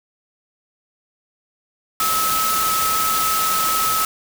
sine tone in noise, 1294 Hz, E6, 32 cents flat, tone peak -19 dBFS, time 2-4.05 s, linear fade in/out 2 ms, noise white, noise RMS -22 dBFS, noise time 2-4.05 s, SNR 0 dB, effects none

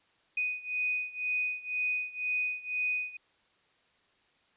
sine beating tone pair, 2489 / 2491 Hz, D#7 / D#7, 0 / +1 cents, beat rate 2 Hz, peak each -32 / -34 dBFS, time 0.37-3.17 s, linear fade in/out 5 ms, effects white hiss -68 dBFS RMS until 4.56 s + resampled to 8000 Hz

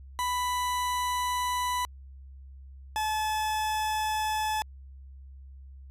40% pulse tone pair in turn, 991 / 862.1 Hz, B5 / A5, +6 / -36 cents, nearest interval major second, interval 242 cents, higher first, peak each -26 dBFS, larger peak neither, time 0.19-1.85 / 2.96-4.62 s, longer neither, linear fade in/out 0 ms, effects added 67 Hz sine -44 dBFS peak until 5.9 s + resampled to 32000 Hz

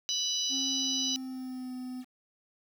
harmonic tone, 987.8 Hz, B5, in tune, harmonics 3 / 4 / 5 / 6, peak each -34 / -33 / -36 / -34 dBFS, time 0.09-1.16 s, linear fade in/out 0 ms
triangle tone with pitch glide, 267.7 to 253.3 Hz, C4 to B3, +40 to +44 cents, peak -34 dBFS, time 0.49-2.05 s, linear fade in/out 50 ms, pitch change -96 cents, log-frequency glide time 0.71-1.73 s
effects 9-bit

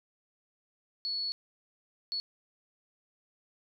sine tone bursts at uneven times, 4400 Hz, C#8, 14 cents flat, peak -31 dBFS, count 2, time 1.05-1.32 / 2.12-2.2 s, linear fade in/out 0 ms, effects none

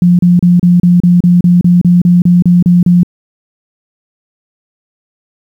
sine tone bursts, 176.2 Hz, F3, 16 cents sharp, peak -3 dBFS, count 15, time 0.02-3.032 s, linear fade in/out 2 ms, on 170 ms, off 33 ms, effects 7-bit

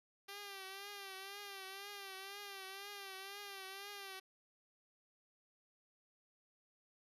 5% pulse tone with vibrato, 394.1 Hz, G4, 9 cents sharp, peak -36 dBFS, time 0.28-4.2 s, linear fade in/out 10 ms, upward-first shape triangle, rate 2 Hz, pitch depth 73 cents each way, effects resampled to 32000 Hz

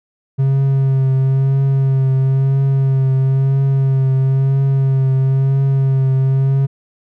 triangle tone with vibrato, 134.6 Hz, C3, 49 cents sharp, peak -9 dBFS, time 0.38-6.67 s, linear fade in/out 20 ms, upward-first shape triangle, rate 1 Hz, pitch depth 28 cents each way, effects none

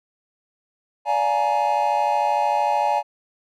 triangle chord, Bb dominant seventh, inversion first, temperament just, 582.7 / 699.2 / 839.1 / 932.3 Hz, D5 / F5 / Ab5 / Bb5, -14 / +2 / +18 / 0 cents, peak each -24 / -24 / -18 / -24 dBFS, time 1.05-3.03 s, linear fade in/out 50 ms, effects none

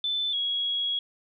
sine tone pair in turn, 3520 / 3322 Hz, A7 / G#7, 0 / 0 cents, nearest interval minor second, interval 100 cents, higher first, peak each -25 dBFS, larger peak neither, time 0.04-0.33 / 0.33-0.99 s, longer second, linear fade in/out 2 ms, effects none

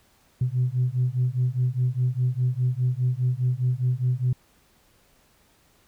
sine beating tone pair, 123.5 / 128.4 Hz, B2 / C3, 0 / -32 cents, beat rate 4.9 Hz, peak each -23 dBFS, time 0.41-4.33 s, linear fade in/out 5 ms, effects tanh soft clip ceiling -15 dBFS + pink hiss -61 dBFS RMS until 5.87 s

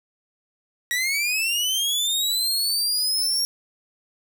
sawtooth linear sweep, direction up, 1900 to 5588 Hz, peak -18 dBFS, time 0.91-3.45 s, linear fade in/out 0 ms, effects none

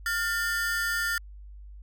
45% pulse ring-modulated tone, 1604 Hz, G6, 39 cents sharp, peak -23 dBFS, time 0.06-1.18 s, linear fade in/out 2 ms, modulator 194 Hz, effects added 50 Hz sine -42 dBFS peak until 1.82 s

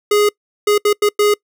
square tone bursts at uneven times, 415.3 Hz, G#4, in tune, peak -11 dBFS, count 5, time 0.11-0.29 / 0.67-0.78 / 0.85-0.93 / 1.02-1.09 / 1.19-1.34 s, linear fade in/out 5 ms, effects noise-tail reverb RT60 0.1 s tail -25 dB re dry

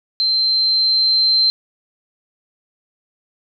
sine tone with level ramp, 4119 Hz, C8, 28 cents flat, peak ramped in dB -14 to -11 dBFS, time 0.2-1.5 s, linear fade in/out 0 ms, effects none

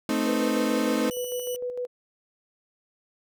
35% pulse chord, A diminished, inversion none, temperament equal, 220 / 261.6 / 311.1 Hz, A3 / C4 / Eb4, 0 / 0 / 0 cents, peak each -26 dBFS, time 0.09-1.1 s, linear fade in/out 2 ms
sine tone with tremolo, 493.9 Hz, B4, in tune, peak -27 dBFS, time 0.26-1.87 s, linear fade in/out 20 ms, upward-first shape square, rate 6.6 Hz, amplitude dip 45%
10% pulse tone, 2960 Hz, F#7, in tune, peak -27 dBFS, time 1.11-1.56 s, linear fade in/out 0 ms
effects none

